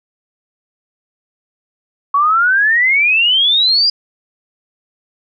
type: exponential sweep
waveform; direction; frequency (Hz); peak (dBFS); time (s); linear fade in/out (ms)
sine; up; 1108.7 to 4918; -9; 2.14-3.9; 5
effects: none